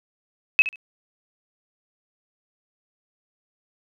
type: tone with echo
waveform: sine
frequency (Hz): 2572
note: E7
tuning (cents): -43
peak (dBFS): -10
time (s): 0.59-0.62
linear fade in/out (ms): 0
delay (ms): 69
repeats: 2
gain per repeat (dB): -14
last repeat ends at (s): 0.758
effects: none